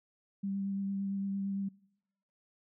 sine tone with vibrato, 196.7 Hz, G3, 6 cents sharp, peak -32 dBFS, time 0.43-1.69 s, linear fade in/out 10 ms, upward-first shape sine, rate 8.8 Hz, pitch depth 14 cents each way, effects noise-tail reverb RT60 0.9 s tail -25 dB re dry

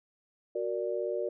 sine chord, Gb augmented, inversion none, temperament equal, 370 / 466.2 / 587.3 Hz, Gb4 / Bb4 / D5, 0 / 0 / 0 cents, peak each -34 dBFS, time 0.55-1.29 s, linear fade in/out 5 ms, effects none

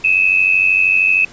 sine tone pair together, 2537 / 2630 Hz, D#7 / E7, +33 / -5 cents, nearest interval minor second, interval 62 cents, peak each -13 dBFS, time 0.04-1.25 s, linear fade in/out 5 ms, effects pink hiss -40 dBFS RMS until 1.32 s + resampled to 16000 Hz

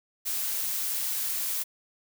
blue noise, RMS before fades -30 dBFS, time 0.25-1.64 s, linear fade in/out 20 ms, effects none

